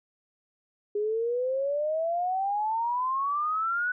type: exponential sweep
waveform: sine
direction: up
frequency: 409 to 1495 Hz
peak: -25 dBFS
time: 0.95-3.92 s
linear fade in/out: 5 ms
effects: none